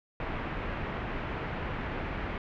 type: low-pass noise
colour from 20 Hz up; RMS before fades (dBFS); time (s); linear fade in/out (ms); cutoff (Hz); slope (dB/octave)
pink; -35; 0.2-2.38; 2; 2500; 24
effects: none